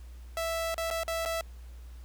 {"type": "tone with dropouts", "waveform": "sawtooth", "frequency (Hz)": 659.3, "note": "E5", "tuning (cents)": 0, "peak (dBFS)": -26, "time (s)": [0.37, 1.41], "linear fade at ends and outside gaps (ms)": 1, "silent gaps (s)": [[0.744, 0.779], [0.903, 0.91], [1.034, 1.079], [1.252, 1.258]], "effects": ["added 60 Hz sine -43 dBFS peak until 2.04 s", "pink hiss -61 dBFS RMS until 2.04 s"]}